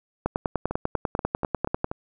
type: two click trains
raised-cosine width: 1 ms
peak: -15 / -9 dBFS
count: 6 / 17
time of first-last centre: 0.71-1.915 / 0.26-1.844 s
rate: 4.15 / 10.1 Hz
effects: none

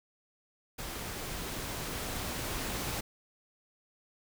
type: noise with level ramp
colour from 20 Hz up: pink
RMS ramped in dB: -40 to -35 dBFS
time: 0.78-3.01 s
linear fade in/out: 10 ms
effects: none

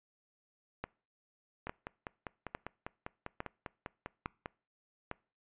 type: two click trains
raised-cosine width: 0.5 ms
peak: -24 / -22 dBFS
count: 15 / 6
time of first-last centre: 1.67-4.459 / 0.84-5.114 s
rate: 5.02 / 1.17 Hz
effects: noise-tail reverb RT60 0.4 s tail -24 dB re dry + resampled to 8000 Hz

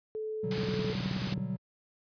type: tone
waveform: sine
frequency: 434.2 Hz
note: A4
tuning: 23 cents flat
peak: -33 dBFS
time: 0.15-0.93 s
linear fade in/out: 0 ms
type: chord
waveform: triangle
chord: G major seventh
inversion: first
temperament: equal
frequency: 123.47 / 146.83 / 185 / 196 Hz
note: B2 / D3 / F#3 / G3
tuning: 0 / 0 / 0 / 0 cents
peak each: -36 / -38 / -33 / -37 dBFS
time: 0.43-1.57 s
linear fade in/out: 10 ms
type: noise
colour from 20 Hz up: white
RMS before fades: -36 dBFS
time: 0.51-1.34 s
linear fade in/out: 2 ms
type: click train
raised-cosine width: 3 ms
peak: -24 dBFS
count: 16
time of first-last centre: 0.58-1.378 s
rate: 18.8 Hz
effects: high-pass 60 Hz 12 dB/octave + resampled to 11025 Hz

